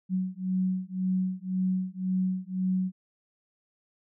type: beating tone pair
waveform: sine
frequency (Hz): 185 / 186.9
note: F#3 / F#3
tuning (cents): 0 / +18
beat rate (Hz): 1.9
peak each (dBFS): -29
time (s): 0.09-2.92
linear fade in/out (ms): 50
effects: none